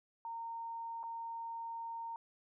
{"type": "tone with dropouts", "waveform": "sine", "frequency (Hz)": 920, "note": "A#5", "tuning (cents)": -23, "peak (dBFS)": -40, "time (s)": [0.25, 2.16], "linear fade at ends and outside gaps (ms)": 1, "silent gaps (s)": [1.031, 1.037], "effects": []}